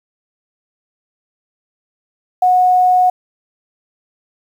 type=tone; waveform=sine; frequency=731 Hz; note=F#5; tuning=21 cents flat; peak=-8 dBFS; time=2.42-3.1 s; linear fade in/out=5 ms; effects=7-bit